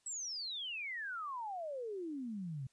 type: exponential sweep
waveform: sine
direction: down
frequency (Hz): 7960 to 126.1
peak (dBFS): -39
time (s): 0.06-2.67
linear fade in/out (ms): 5
effects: white hiss -75 dBFS RMS until 2.72 s + resampled to 22050 Hz